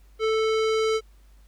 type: tone with low-pass filter sweep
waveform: square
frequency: 440 Hz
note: A4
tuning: in tune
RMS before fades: -23 dBFS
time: 0.19-1.01 s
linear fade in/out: 50 ms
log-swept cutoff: 3600 to 5900 Hz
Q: 0.94
effects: added 50 Hz sine -50 dBFS peak until 1.47 s + pink hiss -64 dBFS RMS until 1.47 s